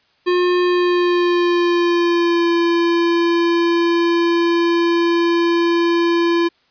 square tone with pitch glide, 357.5 to 340.2 Hz, F4 to F4, +41 to -45 cents, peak -14 dBFS, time 0.26-6.49 s, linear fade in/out 20 ms, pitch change -86 cents, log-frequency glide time 0.62-2.5 s, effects white hiss -59 dBFS RMS until 6.7 s + resampled to 11025 Hz

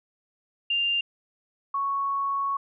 sine tone pair in turn, 2794 / 1108.8 Hz, F7 / C#6, 0 / 0 cents, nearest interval octave + major third, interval 1600 cents, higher first, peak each -22 / -24 dBFS, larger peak first, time 0.7-1.01 / 1.74-2.57 s, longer second, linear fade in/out 5 ms, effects none

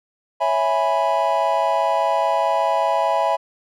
triangle chord, C# minor seventh, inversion none, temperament equal, 554.4 / 659.3 / 830.6 / 987.8 Hz, C#5 / E5 / G#5 / B5, 0 / 0 / 0 / 0 cents, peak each -23 / -19 / -20 / -20 dBFS, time 0.4-3.37 s, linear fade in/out 20 ms, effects none

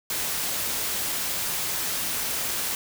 white noise, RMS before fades -28 dBFS, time 0.1-2.75 s, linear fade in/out 2 ms, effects none

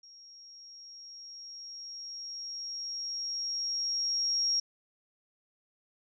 sine tone with level ramp, 5588 Hz, F8, in tune, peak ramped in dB -51 to -25 dBFS, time 0.03-4.6 s, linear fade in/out 5 ms, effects none

